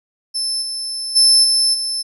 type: tone with level steps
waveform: 35% pulse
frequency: 5274 Hz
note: E8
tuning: in tune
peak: -16 / -20 / -6 / -10 / -17 dBFS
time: 0.34-2.03 s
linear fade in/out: 20 ms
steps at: 0.61 / 1.15 / 1.43 / 1.73 s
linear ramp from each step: 20 ms
effects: none